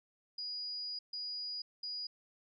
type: tone bursts at uneven times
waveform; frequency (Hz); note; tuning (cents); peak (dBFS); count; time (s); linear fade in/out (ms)
sine; 4900; D#8; -27; -38; 3; 0.38-0.99 / 1.13-1.62 / 1.83-2.07; 5
effects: none